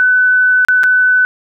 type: tone with dropouts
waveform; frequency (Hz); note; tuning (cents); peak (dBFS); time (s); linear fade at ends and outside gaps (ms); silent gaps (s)
sine; 1502; F#6; +26; -7; 0-1.25; 0; 0.649-0.685 / 0.834-0.839
effects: none